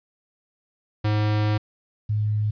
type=tone pair in turn; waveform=square / sine; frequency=106 / 106 Hz; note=G#2 / G#2; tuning=+36 / +36 cents; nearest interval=unison; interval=0 cents; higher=neither; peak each=-20 dBFS; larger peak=neither; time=1.04-1.58 / 2.09-2.51 s; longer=first; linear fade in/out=10 ms; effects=resampled to 11025 Hz + 10-bit